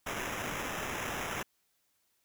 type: noise with sample-and-hold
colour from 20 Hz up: blue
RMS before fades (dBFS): -37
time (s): 0.06-1.43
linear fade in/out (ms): 5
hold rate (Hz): 4410
effects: white hiss -75 dBFS RMS until 2.24 s